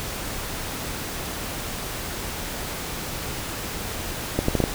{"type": "accelerating click train", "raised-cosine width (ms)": 2, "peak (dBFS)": -6, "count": 5, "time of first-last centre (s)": [4.39, 4.639], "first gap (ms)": 94, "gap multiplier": 0.73, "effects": ["pink hiss -31 dBFS RMS until 4.74 s"]}